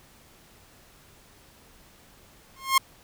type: tone with exponential growth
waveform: sawtooth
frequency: 1070 Hz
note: C6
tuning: 38 cents sharp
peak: -10 dBFS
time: 2.56-2.78 s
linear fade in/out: 5 ms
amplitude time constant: 46 ms
effects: pink hiss -55 dBFS RMS until 3.03 s